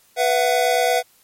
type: chord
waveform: square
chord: B suspended fourth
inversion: none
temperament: equal with one note detuned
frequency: 493.9 / 671.2 / 740 Hz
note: B4 / E5 / F#5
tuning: 0 / +31 / 0 cents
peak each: -21 / -21 / -21 dBFS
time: 0.16-1.03 s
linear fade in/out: 50 ms
effects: white hiss -56 dBFS RMS until 1.23 s + MP3 64 kbps